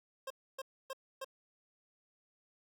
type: tone bursts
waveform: 25% pulse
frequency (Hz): 533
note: C5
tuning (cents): +32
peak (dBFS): -36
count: 4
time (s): 0.27-1.246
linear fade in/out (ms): 5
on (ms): 34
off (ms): 280
effects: none